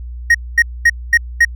triangle tone bursts, 1874 Hz, A#6, 9 cents sharp, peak -4 dBFS, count 5, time 0.3-1.45 s, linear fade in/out 5 ms, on 46 ms, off 230 ms, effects added 60 Hz sine -25 dBFS peak until 1.55 s

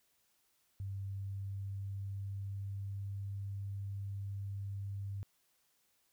sine tone with pitch glide, 98 to 99.2 Hz, G2 to G2, 0 to +21 cents, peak -38 dBFS, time 0.8-5.23 s, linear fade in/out 0 ms, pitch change +21 cents, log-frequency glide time 0.93-3.29 s, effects white hiss -75 dBFS RMS until 6.12 s

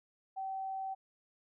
sine tone, 769 Hz, G5, 33 cents flat, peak -36 dBFS, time 0.36-0.95 s, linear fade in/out 20 ms, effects none

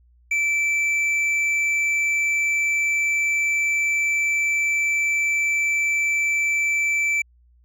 sine tone with hard clipping, 2325 Hz, D7, 18 cents flat, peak -20 dBFS, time 0.31-7.22 s, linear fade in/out 5 ms, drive 5 dB, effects added 60 Hz sine -53 dBFS peak until 7.64 s

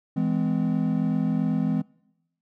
triangle chord, E augmented, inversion none, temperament equal with one note detuned, 164.81 / 207.7 / 255.4 Hz, E3 / G#3 / B#3, 0 / 0 / -42 cents, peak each -24 dBFS, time 0.16-1.82 s, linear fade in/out 10 ms, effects noise-tail reverb RT60 0.9 s tail -24 dB re dry

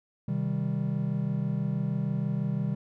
triangle chord, C minor, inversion none, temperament just, 130.81 / 156.98 / 196.22 Hz, C3 / Eb3 / G3, 0 / +16 / +2 cents, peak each -29 dBFS, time 0.28-2.75 s, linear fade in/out 5 ms, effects none

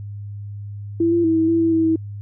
sine tone with pitch steps, 334.4 / 341.2 / 325 / 323.2 / 331.6 / 329.1 / 324.6 / 322.6 Hz, E4 / F4 / E4 / E4 / E4 / E4 / E4 / E4, +25 / -40 / -24 / -34 / +10 / -3 / -27 / -37 cents, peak -14 dBFS, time 1-1.96 s, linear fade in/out 5 ms, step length 120 ms, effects added 102 Hz sine -29 dBFS peak until 2.21 s

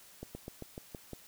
slowing click train, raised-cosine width 2 ms, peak -28 dBFS, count 7, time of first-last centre 0.23-1.133 s, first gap 120 ms, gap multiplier 1.09, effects white hiss -57 dBFS RMS until 1.27 s

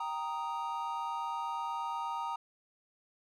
triangle chord, Eb major, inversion first, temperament equal, 784 / 932.3 / 1244.5 Hz, G5 / Bb5 / Eb6, 0 / 0 / 0 cents, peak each -40 / -34 / -38 dBFS, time 0-2.36 s, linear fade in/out 5 ms, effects none

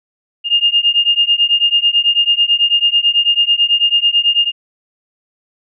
sine beating tone pair, 2822 / 2831.1 Hz, F7 / F7, +17 / +23 cents, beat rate 9.1 Hz, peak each -13 dBFS, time 0.44-4.52 s, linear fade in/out 50 ms, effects none

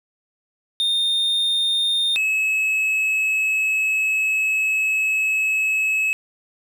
triangle tone pair in turn, 3649 / 2580 Hz, A#7 / E7, -38 / -38 cents, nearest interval tritone, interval 600 cents, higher first, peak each -16 dBFS, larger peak neither, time 0.8-2.16 / 2.16-6.13 s, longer second, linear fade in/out 0 ms, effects none

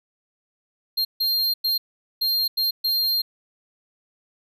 square tone bursts at uneven times, 4198 Hz, C8, 5 cents sharp, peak -20 dBFS, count 6, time 0.97-1.05 / 1.2-1.54 / 1.64-1.78 / 2.21-2.48 / 2.57-2.71 / 2.84-3.22 s, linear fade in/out 10 ms, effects none

